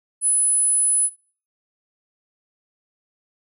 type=tone; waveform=sine; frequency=10080 Hz; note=D#9; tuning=21 cents sharp; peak=-16 dBFS; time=0.21-1.1 s; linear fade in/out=50 ms; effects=noise-tail reverb RT60 0.4 s tail -17 dB re dry